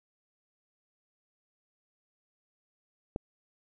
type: click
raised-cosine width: 2 ms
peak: -19 dBFS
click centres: 3.161 s
effects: none